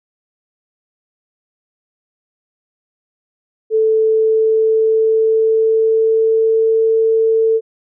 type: tone with pitch glide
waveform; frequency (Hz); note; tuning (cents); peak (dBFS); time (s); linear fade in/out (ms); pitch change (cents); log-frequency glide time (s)
sine; 440 to 446.7; A4 to A4; 0 to +26; -10; 3.7-7.61; 50; +26; 4-6.86
effects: none